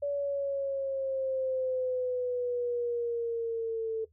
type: exponential sweep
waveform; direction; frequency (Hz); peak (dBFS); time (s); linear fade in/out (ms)
sine; down; 573 to 442.8; -28; 0.02-4.05; 10
effects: noise-tail reverb RT60 0.1 s tail -17 dB re dry + added 79 Hz sine -63 dBFS peak until 4.12 s

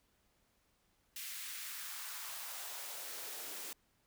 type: noise with high-pass filter sweep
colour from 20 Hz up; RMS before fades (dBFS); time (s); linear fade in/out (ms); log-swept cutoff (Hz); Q
white; -45; 1.16-3.73; 2; 2300 to 300; 1.4
effects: pink hiss -75 dBFS RMS until 4.06 s

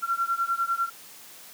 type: beating tone pair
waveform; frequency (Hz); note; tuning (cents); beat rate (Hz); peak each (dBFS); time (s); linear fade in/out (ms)
sine; 1362 / 1372; F6 / F6; -44 / -31; 10; -27; 0.02-0.9; 20
effects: white hiss -47 dBFS RMS until 1.53 s + high-pass 150 Hz 12 dB/octave

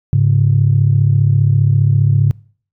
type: tone pair together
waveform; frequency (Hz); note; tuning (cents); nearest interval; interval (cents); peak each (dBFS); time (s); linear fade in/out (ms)
sine; 104.5 / 139.49; G#2 / C#3; +11 / +11; perfect fourth; 500; -11; 0.13-2.31; 0
effects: noise-tail reverb RT60 0.5 s tail -25 dB re dry + tanh soft clip ceiling -1 dBFS

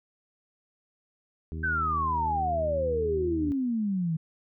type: harmonic tone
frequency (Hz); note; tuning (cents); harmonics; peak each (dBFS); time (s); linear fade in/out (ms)
79.9; D#2; +47; 1 / 2 / 3 / 4 / 5; -33 / -39 / -43 / -45 / -47; 1.52-3.52; 0
type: exponential sweep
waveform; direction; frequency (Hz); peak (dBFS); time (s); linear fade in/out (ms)
sine; down; 1568 to 155.56; -25; 1.63-4.17; 10
effects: none

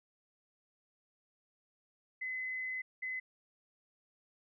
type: tone bursts at uneven times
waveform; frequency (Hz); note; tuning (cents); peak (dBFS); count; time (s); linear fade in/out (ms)
sine; 2031; B6; +48; -36; 2; 2.21-2.82 / 3.02-3.2; 10
effects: none

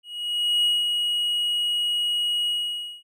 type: tone with ADSR envelope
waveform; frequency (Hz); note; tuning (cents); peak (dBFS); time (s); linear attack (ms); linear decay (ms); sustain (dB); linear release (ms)
triangle; 2900; F#7; -35; -16; 0.03-3.03; 610; 200; -4; 550
effects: none

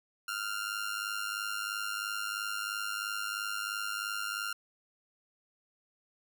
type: tone with amplitude modulation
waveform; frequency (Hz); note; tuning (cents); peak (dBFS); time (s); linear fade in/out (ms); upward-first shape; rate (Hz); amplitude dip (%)
sawtooth; 1396.9; F6; 0; -27; 0.28-4.53; 5; sine; 103; 70
effects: none

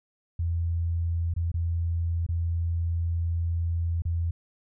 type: tone with dropouts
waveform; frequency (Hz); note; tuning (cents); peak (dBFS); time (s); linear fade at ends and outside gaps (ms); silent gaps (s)
sine; 84.3; E2; +39; -24; 0.39-4.31; 5; 1.339-1.363 / 1.517-1.541 / 2.265-2.288 / 4.021-4.052
effects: none

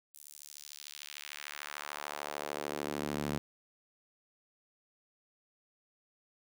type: tone with high-pass filter sweep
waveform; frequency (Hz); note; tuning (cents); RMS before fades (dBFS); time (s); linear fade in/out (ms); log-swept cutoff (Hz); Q
sawtooth; 73.42; D2; 0; -41; 0.14-3.38; 0; 9700 to 170; 1.2
effects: none

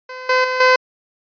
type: tone with level steps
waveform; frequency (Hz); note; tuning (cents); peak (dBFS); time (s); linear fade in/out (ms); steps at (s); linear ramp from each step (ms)
15% pulse; 511; C5; -41; -23 / -6 / -12 / -3; 0.09-0.76; 5; 0.29 / 0.44 / 0.6; 5
effects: resampled to 11025 Hz

